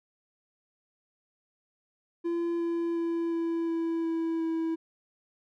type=tone with pitch steps; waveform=triangle; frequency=340.2 / 337.9 / 335.5 / 333.2 / 330.9 / 328.6 / 326.3 Hz; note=F4 / E4 / E4 / E4 / E4 / E4 / E4; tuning=-45 / +43 / +31 / +19 / +7 / -5 / -18 cents; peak=-25 dBFS; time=2.24-4.76 s; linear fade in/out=20 ms; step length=360 ms; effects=none